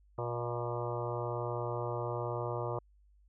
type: harmonic tone with a mistuned harmonic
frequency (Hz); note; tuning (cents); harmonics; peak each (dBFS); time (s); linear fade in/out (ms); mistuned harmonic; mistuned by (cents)
119.8; A#2; +48; 1 / 3 / 4 / 5 / 6 / 7 / 8 / 9 / 10; -38 / -41 / -40 / -41 / -45 / -46 / -44 / -46 / -46; 0.18-2.79; 5; 6; -46
effects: added 50 Hz sine -61 dBFS peak until 3.28 s